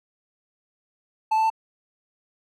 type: tone with pitch steps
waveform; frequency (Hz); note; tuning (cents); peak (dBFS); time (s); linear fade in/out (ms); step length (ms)
triangle; 875 / 881.6 / 888.2; A5 / A5 / A5; -10 / +3 / +16; -16; 1.31-1.502; 10; 64
effects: none